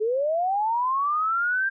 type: linear sweep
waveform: sine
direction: up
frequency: 415.3 to 1600 Hz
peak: -21 dBFS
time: 0-1.7 s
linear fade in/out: 20 ms
effects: none